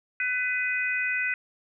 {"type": "harmonic tone", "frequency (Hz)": 500, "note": "B4", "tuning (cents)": 21, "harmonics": [3, 4, 5], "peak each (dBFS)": [-29, -29, -29], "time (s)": [0.2, 1.34], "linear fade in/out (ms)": 2, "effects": []}